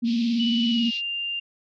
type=tone with vibrato; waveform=sine; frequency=233.1 Hz; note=A#3; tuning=in tune; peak=-20 dBFS; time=0.02-0.91 s; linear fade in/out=20 ms; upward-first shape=square; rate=18 Hz; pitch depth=41 cents each way
type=band-pass noise; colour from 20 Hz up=pink; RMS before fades=-38 dBFS; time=0.04-1.02 s; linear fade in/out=50 ms; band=2600 to 5000 Hz; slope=48 dB/octave
type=tone with pitch glide; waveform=sine; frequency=2960 to 2794 Hz; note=F#7 to F7; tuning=0 to 0 cents; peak=-26 dBFS; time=0.39-1.4 s; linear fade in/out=10 ms; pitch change=-100 cents; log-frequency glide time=0.69-0.95 s
effects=none